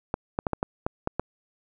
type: clicks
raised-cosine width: 1 ms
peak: -11 dBFS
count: 8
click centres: 0.141 / 0.389 / 0.468 / 0.533 / 0.629 / 0.865 / 1.074 / 1.196 s
effects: none